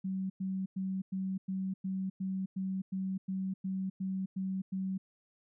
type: tone bursts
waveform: sine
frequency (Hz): 190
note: F#3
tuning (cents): +46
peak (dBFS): -32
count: 14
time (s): 0.04-4.98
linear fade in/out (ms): 10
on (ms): 260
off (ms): 100
effects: none